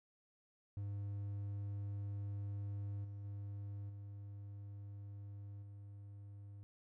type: tone with level steps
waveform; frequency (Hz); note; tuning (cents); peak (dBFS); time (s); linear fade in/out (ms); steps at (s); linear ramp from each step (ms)
triangle; 101; G#2; -48; -38 / -43 / -41 / -45 / -48; 0.77-6.63; 0; 3.04 / 3.24 / 3.89 / 5.62; 10
effects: none